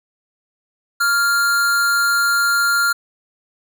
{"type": "tone with amplitude modulation", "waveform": "square", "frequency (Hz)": 1396.9, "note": "F6", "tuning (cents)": 0, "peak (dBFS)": -13, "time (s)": [1, 2.93], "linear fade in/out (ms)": 10, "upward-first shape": "sine", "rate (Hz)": 275, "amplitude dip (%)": 40, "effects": []}